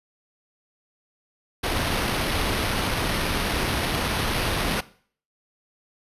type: noise with sample-and-hold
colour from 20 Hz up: pink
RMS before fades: -25 dBFS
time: 1.63-4.81 s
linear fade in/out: 10 ms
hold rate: 7350 Hz
effects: noise-tail reverb RT60 0.5 s tail -19 dB re dry + resampled to 32000 Hz